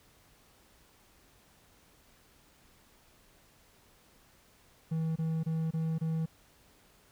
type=tone bursts; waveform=triangle; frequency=161.1 Hz; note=E3; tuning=39 cents flat; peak=-27 dBFS; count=5; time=4.91-6.26 s; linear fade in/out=10 ms; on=250 ms; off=25 ms; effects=pink hiss -63 dBFS RMS until 7.11 s